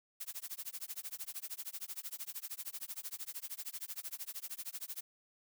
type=noise with tremolo; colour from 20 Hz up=blue; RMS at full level=-41 dBFS; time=0.2-5.01 s; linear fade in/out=10 ms; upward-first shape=sine; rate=13 Hz; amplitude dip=100%; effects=none